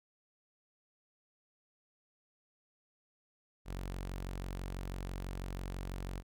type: tone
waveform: sawtooth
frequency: 46.08 Hz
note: F#1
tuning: 6 cents flat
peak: -35 dBFS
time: 3.65-6.23 s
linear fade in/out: 50 ms
effects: none